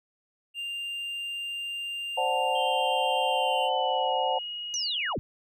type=tone; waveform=triangle; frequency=2794 Hz; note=F7; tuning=in tune; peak=-30 dBFS; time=0.54-3.7 s; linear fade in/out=50 ms
type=chord; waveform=sine; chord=D dominant seventh; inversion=third; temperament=equal; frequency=523.3 / 587.3 / 740 / 880 Hz; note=C5 / D5 / F#5 / A5; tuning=0 / 0 / 0 / 0 cents; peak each=-30 / -34 / -28 / -29 dBFS; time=2.17-4.39 s; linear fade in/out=10 ms
type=tone with pitch glide; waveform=sine; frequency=3146 to 2885 Hz; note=G7 to F#7; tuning=+6 to -44 cents; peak=-33 dBFS; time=2.55-5.13 s; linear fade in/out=5 ms; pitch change=-150 cents; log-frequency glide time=3.28-4.14 s
type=linear sweep; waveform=sine; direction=down; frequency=6150 to 34.29 Hz; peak=-28 dBFS; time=4.74-5.19 s; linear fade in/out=0 ms
effects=none